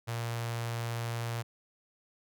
sawtooth tone with notch filter, 116.54 Hz, A#2, in tune, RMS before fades -35 dBFS, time 0.07-1.43 s, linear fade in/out 20 ms, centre 270 Hz, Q 0.78, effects none

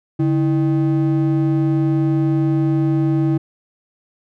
triangle ring-modulated tone, 233.1 Hz, A#3, in tune, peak -9 dBFS, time 0.19-3.38 s, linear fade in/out 10 ms, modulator 90.2 Hz, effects none

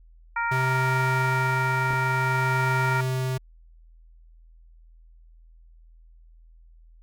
harmonic tone, 466.2 Hz, A#4, in tune, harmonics 2 / 3 / 4 / 5, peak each -27 / -27 / -33 / -34 dBFS, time 0.36-3.01 s, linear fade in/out 5 ms
square tone with tremolo, 129.7 Hz, C3, 15 cents flat, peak -24 dBFS, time 0.51-3.38 s, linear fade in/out 10 ms, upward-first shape sine, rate 0.54 Hz, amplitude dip 25%
clicks, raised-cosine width 2 ms, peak -24 dBFS, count 2, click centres 1.907 / 1.933 s
effects added 41 Hz sine -49 dBFS peak until 7.02 s

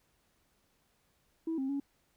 sine tone with pitch steps, 325.4 / 266.9 / 279.6 Hz, E4 / C4 / C#4, -22 / +35 / +15 cents, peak -30 dBFS, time 1.47-1.8 s, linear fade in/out 5 ms, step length 110 ms, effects tanh soft clip ceiling -28 dBFS + pink hiss -73 dBFS RMS until 2.16 s

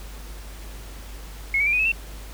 sine tone with pitch steps, 2178 / 2273 / 2372 / 2476 / 2584 / 2697 Hz, C#7 / C#7 / D7 / D#7 / E7 / E7, -31 / +43 / +17 / -9 / -35 / +39 cents, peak -18 dBFS, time 1.54-1.918 s, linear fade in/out 2 ms, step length 63 ms, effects added 50 Hz sine -36 dBFS peak until 2.33 s + pink hiss -44 dBFS RMS until 2.33 s

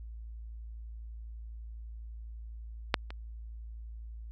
clicks, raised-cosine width 0.3 ms, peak -7 / -26 dBFS, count 2, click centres 2.942 / 3.105 s, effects added 56 Hz sine -41 dBFS peak until 4.31 s

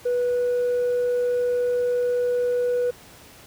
triangle tone with tanh clipping, 490 Hz, B4, 14 cents flat, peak -20 dBFS, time 0.05-2.91 s, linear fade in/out 10 ms, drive 6 dB, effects pink hiss -47 dBFS RMS until 3.46 s + high-pass 60 Hz 12 dB/octave

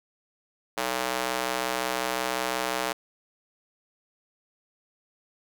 square tone with high-pass filter, 62.8 Hz, B1, 30 cents sharp, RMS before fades -29 dBFS, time 0.77-2.93 s, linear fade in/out 10 ms, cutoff 600 Hz, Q 0.84, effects none

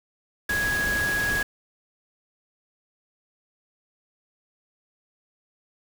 sine tone in noise, 1661.2 Hz, G#6, in tune, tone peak -23 dBFS, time 0.49-1.43 s, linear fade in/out 5 ms, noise pink, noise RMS -31 dBFS, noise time 0.49-1.43 s, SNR +5 dB, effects none

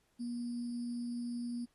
sine tone with sample-and-hold, 239.5 Hz, A#3, 47 cents sharp, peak -36 dBFS, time 0.19-1.66 s, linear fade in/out 20 ms, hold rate 4900 Hz, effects pink hiss -75 dBFS RMS until 1.74 s + AAC 32 kbps

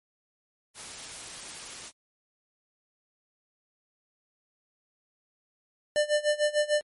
white noise, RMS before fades -41 dBFS, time 0.74-1.92 s, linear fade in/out 50 ms
square tone with tremolo, 596 Hz, D5, 25 cents sharp, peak -21 dBFS, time 5.96-6.81 s, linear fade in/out 0 ms, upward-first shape sine, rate 6.7 Hz, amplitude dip 90%
effects MP3 48 kbps

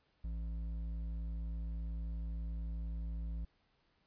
sine tone with hard clipping, 55.8 Hz, A1, 25 cents sharp, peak -39 dBFS, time 0.24-3.45 s, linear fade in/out 5 ms, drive 7 dB, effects pink hiss -75 dBFS RMS until 4.06 s + resampled to 11025 Hz

